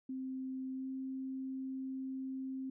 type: tone with pitch glide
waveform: sine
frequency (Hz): 261.6 to 264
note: C4 to C4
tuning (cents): 0 to +16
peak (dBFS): -38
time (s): 0.09-2.7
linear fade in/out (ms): 5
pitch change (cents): +16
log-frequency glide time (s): 0.73-0.88
effects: none